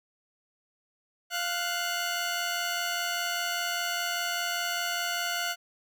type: tone pair together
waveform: 15% pulse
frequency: 698.5 / 1482 Hz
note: F5 / F#6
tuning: 0 / +2 cents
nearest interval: octave + minor second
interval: 1302 cents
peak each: -25 dBFS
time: 1.3-5.56 s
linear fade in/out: 50 ms
effects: none